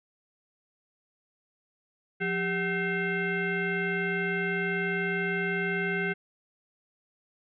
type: tone with frequency modulation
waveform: sine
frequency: 970 Hz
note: B5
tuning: 31 cents flat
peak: -26 dBFS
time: 2.2-6.14 s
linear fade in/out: 20 ms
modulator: 573 Hz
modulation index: 2.4
effects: none